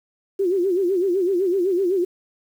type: tone with vibrato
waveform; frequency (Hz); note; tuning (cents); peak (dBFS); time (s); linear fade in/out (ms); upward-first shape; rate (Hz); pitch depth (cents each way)
sine; 370; F#4; 0; -17; 0.39-2.05; 10; sine; 7.9; 130
effects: 8-bit